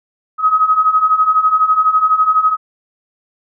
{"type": "beating tone pair", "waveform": "sine", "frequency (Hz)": [1260, 1272], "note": ["D#6", "D#6"], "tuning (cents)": [21, 38], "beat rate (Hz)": 12, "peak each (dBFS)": [-15, -11], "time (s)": [0.38, 2.57], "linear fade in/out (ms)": 50, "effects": []}